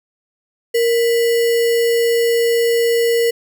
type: tone with sample-and-hold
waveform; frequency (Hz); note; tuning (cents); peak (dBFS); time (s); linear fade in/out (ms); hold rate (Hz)
sine; 466.2; A#4; 0; -12; 0.74-3.31; 10; 2450
effects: none